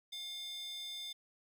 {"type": "tone with high-pass filter", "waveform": "square", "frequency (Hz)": 713, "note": "F5", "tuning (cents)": 36, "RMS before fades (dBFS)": -44, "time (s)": [0.12, 1.13], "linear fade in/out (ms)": 10, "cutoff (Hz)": 3500, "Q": 4.6, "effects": []}